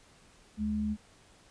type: tone pair together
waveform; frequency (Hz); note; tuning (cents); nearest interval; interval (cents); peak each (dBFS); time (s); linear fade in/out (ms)
sine; 74.9 / 212.2; D2 / G#3; +35 / +38; octave + tritone; 1803; -38 / -29; 0.57-0.97; 50
effects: pink hiss -60 dBFS RMS until 1.5 s + resampled to 22050 Hz